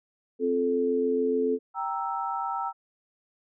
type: harmonic tone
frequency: 87.1 Hz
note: F2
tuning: 4 cents flat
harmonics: 3 / 4 / 5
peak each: -28 / -34 / -24 dBFS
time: 0.39-1.59 s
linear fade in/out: 50 ms
type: chord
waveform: sine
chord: E diminished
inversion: first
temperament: equal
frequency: 784 / 932.3 / 1318.5 Hz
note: G5 / Bb5 / E6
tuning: 0 / 0 / 0 cents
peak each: -32 dBFS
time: 1.74-2.73 s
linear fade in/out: 50 ms
effects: none